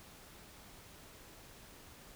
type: silence
effects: pink hiss -56 dBFS RMS until 2.15 s